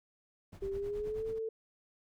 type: noise with tremolo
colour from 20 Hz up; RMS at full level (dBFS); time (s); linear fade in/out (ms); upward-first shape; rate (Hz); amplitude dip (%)
brown; -44; 0.52-1.39; 10; triangle; 9.4; 90
type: tone with pitch glide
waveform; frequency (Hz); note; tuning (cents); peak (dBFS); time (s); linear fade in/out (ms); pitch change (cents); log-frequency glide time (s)
sine; 392 to 445.1; G4 to A4; 0 to +20; -34; 0.62-1.49; 5; +220; 0.72-1.26
effects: none